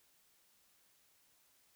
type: silence
effects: white hiss -71 dBFS RMS until 1.75 s